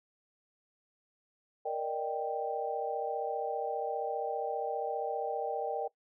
sine chord, Eb major seventh, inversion second, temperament equal, 466.2 / 587.3 / 622.3 / 784 Hz, Bb4 / D5 / Eb5 / G5, 0 / 0 / 0 / 0 cents, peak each -36 / -39 / -40 / -35 dBFS, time 1.65-5.88 s, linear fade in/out 10 ms, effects noise-tail reverb RT60 0.1 s tail -20 dB re dry

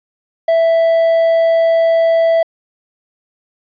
triangle tone, 660 Hz, E5, 2 cents sharp, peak -7 dBFS, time 0.48-2.43 s, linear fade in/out 5 ms, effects resampled to 11025 Hz + 8-bit

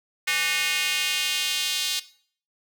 square tone with high-pass filter sweep, 166.1 Hz, E3, 13 cents sharp, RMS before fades -25 dBFS, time 0.27-2 s, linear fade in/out 10 ms, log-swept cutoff 2100 to 3600 Hz, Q 2.2, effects noise-tail reverb RT60 0.5 s tail -17 dB re dry

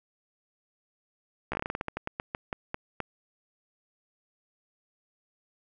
slowing click train, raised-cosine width 0.5 ms, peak -16 dBFS, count 18, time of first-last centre 1.52-3.003 s, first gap 14 ms, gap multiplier 1.2, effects none

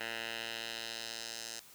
10% pulse tone with band-pass filter sweep, 114.4 Hz, A#2, 32 cents flat, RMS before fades -42 dBFS, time 0-1.6 s, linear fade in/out 5 ms, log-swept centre 2300 to 6300 Hz, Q 1.5, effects white hiss -57 dBFS RMS until 1.74 s

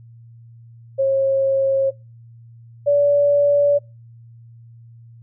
sine tone pair in turn, 541 / 575 Hz, C#5 / D5, -42 / -37 cents, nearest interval minor second, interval 105 cents, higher second, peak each -14 / -12 dBFS, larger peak second, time 0.98-1.91 / 2.86-3.79 s, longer neither, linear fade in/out 20 ms, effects noise-tail reverb RT60 0.3 s tail -26 dB re dry + added 116 Hz sine -41 dBFS peak until 5.22 s

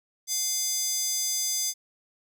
square tone with high-pass filter, 700 Hz, F5, 4 cents sharp, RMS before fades -28 dBFS, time 0.27-1.74 s, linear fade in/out 50 ms, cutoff 5900 Hz, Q 3.4, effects none

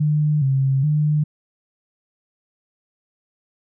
sine tone with vibrato, 142.5 Hz, C#3, 48 cents sharp, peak -15 dBFS, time 0-1.24 s, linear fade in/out 10 ms, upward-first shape square, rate 1.2 Hz, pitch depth 96 cents each way, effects none

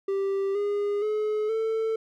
triangle tone with pitch steps, 392 / 408.9 / 426.5 / 444.9 Hz, G4 / G#4 / G#4 / A4, 0 / -27 / +46 / +19 cents, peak -22 dBFS, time 0.08-1.96 s, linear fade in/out 5 ms, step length 470 ms, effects none

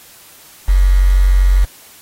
sine tone with quantisation, 46.25 Hz, F#1, in tune, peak -7 dBFS, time 0.68-1.65 s, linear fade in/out 10 ms, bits 5, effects white hiss -42 dBFS RMS until 2.01 s + AAC 48 kbps

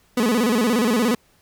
30% pulse tone with vibrato, 230 Hz, A#3, 23 cents flat, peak -14 dBFS, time 0.17-1.15 s, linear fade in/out 5 ms, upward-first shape square, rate 17 Hz, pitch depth 130 cents each way, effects pink hiss -59 dBFS RMS until 1.41 s

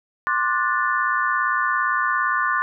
sine chord, D dominant seventh, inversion third, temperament just, 1057.2 / 1174.7 / 1468.3 / 1762 Hz, C6 / D6 / F#6 / A6, +18 / 0 / -14 / +2 cents, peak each -24 dBFS, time 0.27-2.62 s, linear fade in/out 0 ms, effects none

